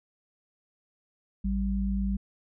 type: tone pair together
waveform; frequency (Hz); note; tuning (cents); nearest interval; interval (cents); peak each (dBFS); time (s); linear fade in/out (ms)
sine; 54.83 / 195.4; A1 / G3; -5 / -5; octave + minor seventh; 2200; -28; 1.44-2.17; 10
effects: none